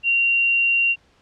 sine tone, 2760 Hz, F7, 21 cents flat, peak -15 dBFS, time 0.03-0.96 s, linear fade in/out 50 ms, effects pink hiss -58 dBFS RMS until 1.21 s + low-pass 5000 Hz 12 dB/octave

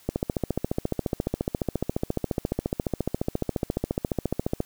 click train, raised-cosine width 2 ms, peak -11 dBFS, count 66, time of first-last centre 0.09-4.604 s, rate 14.4 Hz, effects white hiss -55 dBFS RMS until 4.65 s

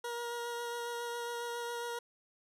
20% pulse tone with vibrato, 474.4 Hz, A#4, 30 cents sharp, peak -32 dBFS, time 0.04-1.99 s, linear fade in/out 5 ms, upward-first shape sine, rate 7.3 Hz, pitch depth 12 cents each way, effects resampled to 32000 Hz

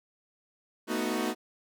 sawtooth chord, B dominant seventh, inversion third, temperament equal with one note detuned, 222.6 / 246.9 / 311.1 / 370 Hz, A3 / B3 / D#4 / F#4, +20 / 0 / 0 / 0 cents, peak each -30 dBFS, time 0.87-1.35 s, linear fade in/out 50 ms, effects none

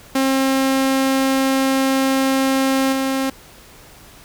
sawtooth tone with level steps, 267.4 Hz, C4, 38 cents sharp, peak -11 / -14 dBFS, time 0.15-3.3 s, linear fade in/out 5 ms, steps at 2.92 s, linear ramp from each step 10 ms, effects pink hiss -44 dBFS RMS until 4.24 s

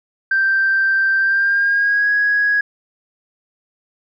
sine tone with pitch glide, 1568 to 1661.2 Hz, G6 to G#6, 0 to 0 cents, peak -12 dBFS, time 0.31-2.61 s, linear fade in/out 5 ms, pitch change +100 cents, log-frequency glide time 1.19-2.11 s, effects tanh soft clip ceiling -8 dBFS

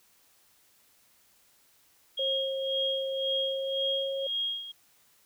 sine tone with tremolo, 3262 Hz, G#7, 32 cents flat, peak -27 dBFS, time 2.17-4.72 s, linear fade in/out 10 ms, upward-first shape sine, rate 1.9 Hz, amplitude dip 75%
sine tone with pitch glide, 536 to 542.9 Hz, C5 to C#5, +42 to -36 cents, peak -30 dBFS, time 2.19-4.27 s, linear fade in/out 5 ms, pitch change +22 cents, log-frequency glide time 3.43-3.98 s
effects white hiss -64 dBFS RMS until 5.25 s

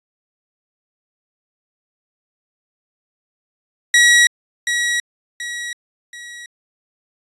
sawtooth tone with echo, 1916 Hz, A#6, 47 cents sharp, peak -5 dBFS, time 3.94-4.27 s, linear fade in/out 2 ms, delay 730 ms, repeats 3, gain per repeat -8 dB, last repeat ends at 6.46 s, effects resampled to 24000 Hz

